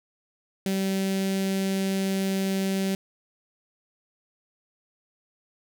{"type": "tone with notch filter", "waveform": "sawtooth", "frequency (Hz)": 192.9, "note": "G3", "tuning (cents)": -28, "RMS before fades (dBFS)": -26, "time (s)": [0.66, 2.95], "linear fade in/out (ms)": 2, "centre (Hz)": 1100, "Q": 0.73, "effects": []}